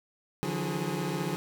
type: tone cluster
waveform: 25% pulse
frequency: 146.4 / 164.2 / 179.6 / 416.9 Hz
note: D3 / E3 / F3 / G#4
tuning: -5 / -6 / +49 / +7 cents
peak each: -31 / -33 / -30 / -34 dBFS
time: 0.43-1.36 s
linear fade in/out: 0 ms
effects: none